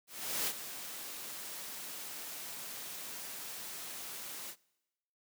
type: noise with ADSR envelope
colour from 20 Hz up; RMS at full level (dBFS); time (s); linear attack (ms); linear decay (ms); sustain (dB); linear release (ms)
white; -33; 0.07-4.56; 400; 55; -11; 67
effects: noise-tail reverb RT60 1.0 s tail -24 dB re dry + high-pass 150 Hz 12 dB/octave